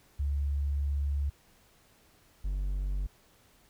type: tone pair in turn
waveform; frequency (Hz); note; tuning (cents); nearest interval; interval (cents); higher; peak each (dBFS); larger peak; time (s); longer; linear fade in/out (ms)
sine / triangle; 71 / 48.02; C#2 / G1; +42 / -35; perfect fifth; 677; first; -27; neither; 0.19-1.3 / 2.44-3.07; first; 10
effects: pink hiss -63 dBFS RMS until 3.69 s